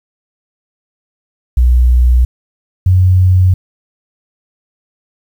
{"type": "tone pair in turn", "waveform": "sine", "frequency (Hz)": [61.5, 92.15], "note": ["B1", "F#2"], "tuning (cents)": [-7, -7], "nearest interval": "perfect fifth", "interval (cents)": 700, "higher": "second", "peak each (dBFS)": -5, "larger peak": "neither", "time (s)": [[1.57, 2.25], [2.86, 3.54]], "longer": "neither", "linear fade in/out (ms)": 5, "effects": ["7-bit"]}